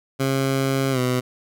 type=tone with pitch glide; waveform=15% pulse; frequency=135.1 to 126.05 Hz; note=C#3 to B2; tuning=-44 to +36 cents; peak=-13 dBFS; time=0.19-1.21 s; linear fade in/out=20 ms; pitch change=-120 cents; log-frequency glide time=0.91-0.99 s; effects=none